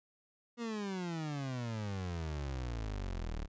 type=exponential sweep; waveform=30% pulse; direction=down; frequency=241.2 to 35.42 Hz; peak=-34 dBFS; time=0.57-3.48 s; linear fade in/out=50 ms; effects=resampled to 16000 Hz